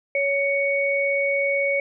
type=tone pair together; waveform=sine; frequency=559 / 2231 Hz; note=C#5 / C#7; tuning=+14 / +11 cents; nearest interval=2 octaves; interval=2397 cents; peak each=-22 dBFS; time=0.15-1.8 s; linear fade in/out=2 ms; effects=none